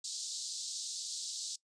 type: band-pass noise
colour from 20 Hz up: pink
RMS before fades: -41 dBFS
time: 0.04-1.56 s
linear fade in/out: 5 ms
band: 3900 to 8400 Hz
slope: 48 dB/octave
effects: noise-tail reverb RT60 0.1 s tail -20 dB re dry + resampled to 22050 Hz